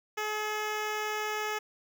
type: tone with notch filter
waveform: 10% pulse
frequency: 425.8 Hz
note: G#4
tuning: 43 cents sharp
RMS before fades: -33 dBFS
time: 0.17-1.59 s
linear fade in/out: 10 ms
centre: 9800 Hz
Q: 1.3
effects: none